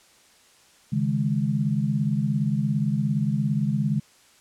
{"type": "chord", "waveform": "sine", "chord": "C# suspended second", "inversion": "none", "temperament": "just", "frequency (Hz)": [138.59, 155.92, 207.9], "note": ["C#3", "D#3", "G#3"], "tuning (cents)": [0, 4, 2], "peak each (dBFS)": [-25, -26, -25], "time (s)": [0.92, 4], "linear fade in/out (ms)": 10, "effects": ["white hiss -56 dBFS RMS until 4.4 s", "low-pass 9000 Hz 12 dB/octave"]}